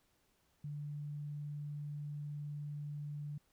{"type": "tone", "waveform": "sine", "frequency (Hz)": 146.83, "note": "D3", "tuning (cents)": 0, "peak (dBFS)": -40, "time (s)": [0.64, 3.38], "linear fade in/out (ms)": 5, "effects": ["pink hiss -75 dBFS RMS until 3.52 s"]}